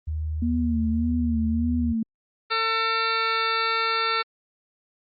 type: tone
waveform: sine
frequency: 77.78 Hz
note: D#2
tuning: in tune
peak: -25 dBFS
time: 0.07-1.93 s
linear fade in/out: 10 ms
type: tone with vibrato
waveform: sine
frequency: 233.1 Hz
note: A#3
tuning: in tune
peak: -22 dBFS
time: 0.42-2.03 s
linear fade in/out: 5 ms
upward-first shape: sine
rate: 1.7 Hz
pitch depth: 79 cents each way
type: harmonic tone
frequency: 450.1 Hz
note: A4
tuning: 39 cents sharp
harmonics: 1 / 2 / 3 / 4 / 5 / 6 / 8 / 9 / 10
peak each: -32 / -34 / -24 / -32 / -31 / -33 / -33 / -35 / -34 dBFS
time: 2.5-4.23 s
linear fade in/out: 20 ms
effects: Opus 24 kbps